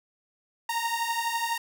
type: beating tone pair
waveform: sawtooth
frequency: 921 / 933 Hz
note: A#5 / A#5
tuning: -21 / +1 cents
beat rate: 12 Hz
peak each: -26 dBFS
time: 0.69-1.58 s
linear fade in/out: 5 ms
effects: none